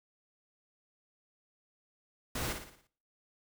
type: noise with echo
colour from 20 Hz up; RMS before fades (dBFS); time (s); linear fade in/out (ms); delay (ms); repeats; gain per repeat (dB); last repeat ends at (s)
pink; -36; 2.35-2.53; 5; 57; 6; -6; 2.872
effects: noise-tail reverb RT60 0.5 s tail -20 dB re dry